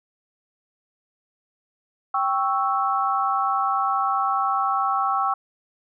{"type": "chord", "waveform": "sine", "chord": "C# diminished", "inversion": "second", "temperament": "equal", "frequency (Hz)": [784, 1108.7, 1318.5], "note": ["G5", "C#6", "E6"], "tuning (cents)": [0, 0, 0], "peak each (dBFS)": -24, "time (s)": [2.14, 5.34], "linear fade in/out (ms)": 5, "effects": []}